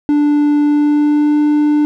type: tone with pitch glide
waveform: triangle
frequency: 293.7 to 297.5 Hz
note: D4 to D4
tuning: 0 to +22 cents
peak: -7 dBFS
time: 0.09-1.85 s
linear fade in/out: 0 ms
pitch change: +22 cents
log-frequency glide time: 0.62-1.38 s
effects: none